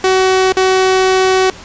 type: tone with dropouts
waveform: sawtooth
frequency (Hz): 376.2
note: F#4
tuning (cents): +29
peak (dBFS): -5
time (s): 0.04-1.5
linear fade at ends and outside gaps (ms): 2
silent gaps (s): 0.523-0.569
effects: pink hiss -34 dBFS RMS until 1.64 s + resampled to 16000 Hz